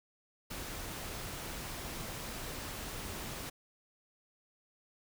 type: noise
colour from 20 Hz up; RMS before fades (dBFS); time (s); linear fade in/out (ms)
pink; -42; 0.5-3.5; 10
effects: none